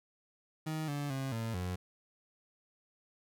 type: tone with pitch steps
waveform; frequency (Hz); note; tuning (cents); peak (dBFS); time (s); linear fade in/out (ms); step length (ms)
30% pulse; 156.8 / 144.2 / 134.4 / 113.5 / 90.5; D#3 / D3 / C3 / A#2 / F#2; +14 / -31 / +47 / -46 / -38; -32; 0.66-1.76; 10; 220
effects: none